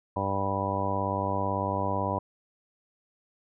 harmonic tone, 98 Hz, G2, in tune, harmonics 1 / 2 / 3 / 4 / 5 / 6 / 7 / 8 / 9 / 10, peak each -33 / -36 / -37 / -40 / -37 / -34 / -38 / -36 / -40 / -31 dBFS, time 0.16-2.19 s, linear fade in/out 5 ms, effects none

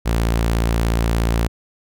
sawtooth tone, 56.9 Hz, A#1, 41 cents flat, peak -12 dBFS, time 0.05-1.48 s, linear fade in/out 20 ms, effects none

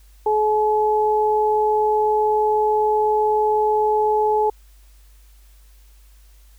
sine tone pair together, 427 / 854 Hz, G#4 / G#5, +48 / +48 cents, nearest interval octave, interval 1200 cents, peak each -18 dBFS, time 0.26-4.5 s, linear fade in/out 5 ms, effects added 50 Hz sine -46 dBFS peak until 6.58 s + white hiss -58 dBFS RMS until 6.58 s

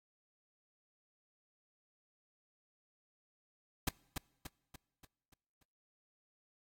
pink noise with echo, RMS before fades -32 dBFS, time 3.87-3.89 s, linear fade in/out 5 ms, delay 290 ms, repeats 6, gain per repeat -6 dB, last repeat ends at 5.63 s, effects noise-tail reverb RT60 1.0 s tail -25 dB re dry + AAC 64 kbps

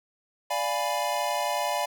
square chord, D diminished seventh, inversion none, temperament equal, 587.3 / 698.5 / 830.6 / 987.8 Hz, D5 / F5 / Ab5 / Cb6, 0 / 0 / 0 / 0 cents, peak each -32 dBFS, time 0.5-1.86 s, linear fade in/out 10 ms, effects none

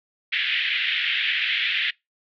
white band-pass noise, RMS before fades -24 dBFS, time 0.32-1.91 s, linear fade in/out 10 ms, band 1700 to 3400 Hz, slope 48 dB/octave, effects noise-tail reverb RT60 0.2 s tail -25 dB re dry

